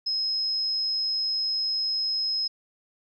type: tone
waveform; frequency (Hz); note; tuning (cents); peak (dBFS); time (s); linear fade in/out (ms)
sine; 5130; E8; -48; -24; 0.06-2.48; 10
effects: 11-bit